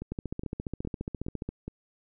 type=two click trains; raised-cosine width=3 ms; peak=-23 / -20 dBFS; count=5 / 21; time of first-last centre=0.02-1.68 / 0.12-1.49 s; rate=2.41 / 14.6 Hz; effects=none